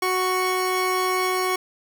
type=tone pair together; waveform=30% pulse; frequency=370 / 1108.7 Hz; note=F#4 / C#6; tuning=0 / 0 cents; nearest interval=octave + perfect fifth; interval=1900 cents; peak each=-21 dBFS; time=0.02-1.56 s; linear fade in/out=5 ms; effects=none